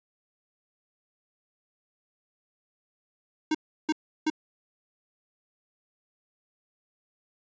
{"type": "tone bursts", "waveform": "square", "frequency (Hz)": 311.1, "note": "D#4", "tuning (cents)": 0, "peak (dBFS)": -23, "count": 3, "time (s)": [3.51, 4.301], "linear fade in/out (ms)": 5, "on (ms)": 37, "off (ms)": 340, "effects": ["resampled to 16000 Hz"]}